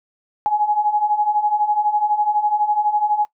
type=beating tone pair; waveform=sine; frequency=830.6 / 842.6 Hz; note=G#5 / G#5; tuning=0 / +25 cents; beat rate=12 Hz; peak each=-21 / -17 dBFS; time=0.46-3.25 s; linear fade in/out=0 ms; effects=noise-tail reverb RT60 0.1 s tail -20 dB re dry